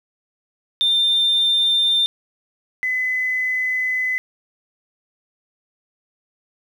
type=tone pair in turn; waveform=sine; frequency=3596 / 2018 Hz; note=A7 / B6; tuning=+37 / +37 cents; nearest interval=minor seventh; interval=1000 cents; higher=first; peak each=-13 / -18 dBFS; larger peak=first; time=0.81-2.06 / 2.83-4.18 s; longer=second; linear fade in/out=0 ms; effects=tanh soft clip ceiling -11 dBFS + 8-bit